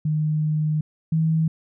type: tone pair in turn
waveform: sine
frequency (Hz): 153.6 / 160.23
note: D#3 / E3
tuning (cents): -22 / -49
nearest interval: minor second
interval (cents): 73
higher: second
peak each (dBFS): -19 / -17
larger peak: second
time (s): 0.05-0.81 / 1.12-1.48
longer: first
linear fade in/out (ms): 5
effects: none